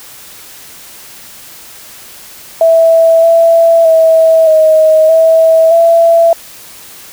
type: tone with pitch steps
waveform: sine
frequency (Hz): 657 / 665 / 648 / 630 / 649 / 669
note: E5 / E5 / E5 / D#5 / E5 / E5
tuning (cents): -6 / +15 / -30 / +21 / -27 / +25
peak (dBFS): -3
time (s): 2.61-6.33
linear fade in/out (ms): 2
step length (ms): 620
effects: white hiss -33 dBFS RMS until 7.12 s